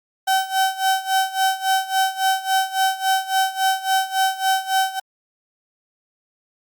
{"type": "tone with tremolo", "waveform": "35% pulse", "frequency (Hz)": 765, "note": "G5", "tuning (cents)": -42, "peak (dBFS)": -13, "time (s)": [0.27, 5], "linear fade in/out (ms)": 10, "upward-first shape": "sine", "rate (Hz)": 3.6, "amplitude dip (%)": 85, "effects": ["Opus 48 kbps"]}